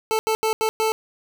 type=tone bursts at uneven times; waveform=25% pulse; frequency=440 Hz; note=A4; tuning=in tune; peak=-15 dBFS; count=5; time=0.11-0.19 / 0.27-0.35 / 0.43-0.53 / 0.61-0.69 / 0.8-0.92 s; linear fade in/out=0 ms; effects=none